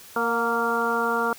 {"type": "harmonic tone with a mistuned harmonic", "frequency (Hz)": 232.1, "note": "A#3", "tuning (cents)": -7, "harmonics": [1, 2, 3, 4, 5, 6], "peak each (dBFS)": [-31, -27, -31, -28, -29, -26], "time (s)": [0.16, 1.33], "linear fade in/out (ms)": 2, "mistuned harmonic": 3, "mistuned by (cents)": 32, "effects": ["white hiss -46 dBFS RMS until 1.38 s"]}